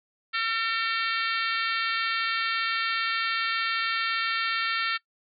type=harmonic tone; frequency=452.9 Hz; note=A#4; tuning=50 cents flat; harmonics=3 / 4 / 5 / 6 / 7 / 8 / 9 / 10; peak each=-29 / -31 / -33 / -35 / -36 / -37 / -38 / -39 dBFS; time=0.33-4.98 s; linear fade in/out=20 ms; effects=noise-tail reverb RT60 0.1 s tail -22 dB re dry